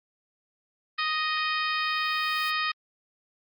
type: harmonic tone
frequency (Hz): 622.3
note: D#5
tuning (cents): 0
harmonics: 2 / 3 / 4 / 5 / 6 / 7 / 8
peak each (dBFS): -29 / -31 / -32 / -37 / -36 / -39 / -38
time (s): 0.98-2.72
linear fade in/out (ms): 10
type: noise with exponential growth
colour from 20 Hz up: blue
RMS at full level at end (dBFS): -43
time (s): 1.25-2.5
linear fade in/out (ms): 1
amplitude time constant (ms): 270
effects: Opus 24 kbps